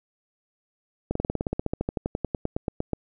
slowing click train, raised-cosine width 2 ms, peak -12 dBFS, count 24, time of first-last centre 1.11-2.933 s, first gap 44 ms, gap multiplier 1.05, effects none

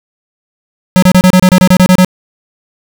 square tone bursts, 183.9 Hz, F#3, 10 cents flat, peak -3 dBFS, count 12, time 0.96-2.047 s, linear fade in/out 0 ms, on 64 ms, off 29 ms, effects none

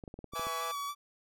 clicks, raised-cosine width 2 ms, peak -31 dBFS, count 8, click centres 0.038 / 0.078 / 0.141 / 0.19 / 0.243 / 0.336 / 0.395 / 0.469 s
45% pulse tone with vibrato, 1146 Hz, D6, 43 cents flat, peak -35 dBFS, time 0.32-0.95 s, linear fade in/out 50 ms, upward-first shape square, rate 3.5 Hz, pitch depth 18 cents each way
sawtooth chord, E major, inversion second, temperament equal, 493.9 / 659.3 / 830.6 Hz, B4 / E5 / G#5, 0 / 0 / 0 cents, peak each -39 dBFS, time 0.35-0.72 s, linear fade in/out 10 ms
effects none

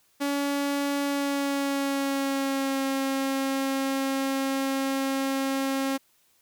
sawtooth tone with pitch glide, 282.8 to 270.3 Hz, C#4 to C#4, +35 to -44 cents, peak -21 dBFS, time 0.2-5.98 s, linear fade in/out 20 ms, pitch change -79 cents, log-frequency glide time 1.04-2.84 s, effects white hiss -65 dBFS RMS until 6.41 s

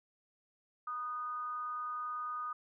sine tone with amplitude modulation, 1234 Hz, D#6, 15 cents flat, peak -34 dBFS, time 0.87-2.53 s, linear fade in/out 5 ms, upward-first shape sine, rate 262 Hz, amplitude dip 50%, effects none

